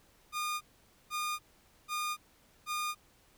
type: tone bursts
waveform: sawtooth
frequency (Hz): 1218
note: D#6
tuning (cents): -37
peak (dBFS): -29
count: 4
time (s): 0.32-2.95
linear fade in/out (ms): 50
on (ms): 290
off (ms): 490
effects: pink hiss -65 dBFS RMS until 3.37 s